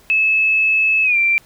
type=tone with pitch glide; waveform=sine; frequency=2600 to 2357 Hz; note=E7 to D7; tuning=-24 to +6 cents; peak=-12 dBFS; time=0.1-1.38 s; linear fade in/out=0 ms; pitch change=-170 cents; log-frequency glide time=1.03-1.17 s; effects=pink hiss -50 dBFS RMS until 1.45 s